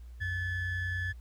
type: ring-modulated tone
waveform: triangle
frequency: 821 Hz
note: G#5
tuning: 20 cents flat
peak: -26 dBFS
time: 0.2-1.13 s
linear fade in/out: 20 ms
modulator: 911 Hz
effects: added 60 Hz sine -44 dBFS peak until 1.2 s + pink hiss -68 dBFS RMS until 1.2 s